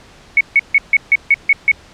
sine tone bursts, 2217 Hz, C#7, in tune, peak -6 dBFS, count 8, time 0.37-1.716 s, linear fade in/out 2 ms, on 37 ms, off 150 ms, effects pink hiss -43 dBFS RMS until 1.93 s + low-pass 6000 Hz 12 dB/octave

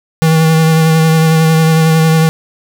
square tone with vibrato, 160.4 Hz, E3, 47 cents flat, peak -7 dBFS, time 0.22-2.29 s, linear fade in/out 0 ms, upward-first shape sine, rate 11 Hz, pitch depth 19 cents each way, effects 8-bit

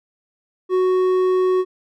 sine tone with hard clipping, 370 Hz, F#4, in tune, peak -16 dBFS, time 0.69-1.65 s, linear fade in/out 50 ms, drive 6 dB, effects none

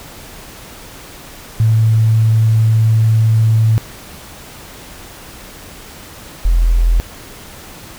sine tone pair in turn, 111.1 / 42.21 Hz, A2 / E1, +17 / +42 cents, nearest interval octave + perfect fourth, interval 1675 cents, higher first, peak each -8 dBFS, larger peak neither, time 1.6-3.78 / 6.45-7 s, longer first, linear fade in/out 0 ms, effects pink hiss -35 dBFS RMS until 7.98 s

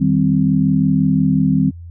sine chord, C minor, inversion first, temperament equal, 155.56 / 196 / 261.6 Hz, Eb3 / G3 / C4, 0 / 0 / 0 cents, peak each -16 dBFS, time 0-1.71 s, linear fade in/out 20 ms, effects added 85 Hz sine -31 dBFS peak until 1.9 s

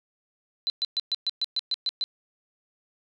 sine tone bursts, 4035 Hz, B7, 36 cents sharp, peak -23 dBFS, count 10, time 0.67-2.04 s, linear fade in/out 0 ms, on 29 ms, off 120 ms, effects none

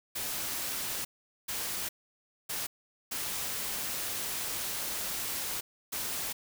white noise bursts at uneven times, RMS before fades -35 dBFS, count 5, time 0.15-1.05 / 1.48-1.89 / 2.49-2.67 / 3.11-5.61 / 5.92-6.33 s, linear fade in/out 10 ms, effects none

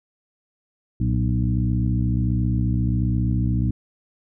harmonic tone with a mistuned harmonic, 61.4 Hz, B1, 9 cents flat, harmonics 1 / 2 / 3 / 4 / 5, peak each -24 / -21 / -26 / -29 / -31 dBFS, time 1-3.71 s, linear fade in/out 5 ms, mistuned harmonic 2, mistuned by -100 cents, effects none

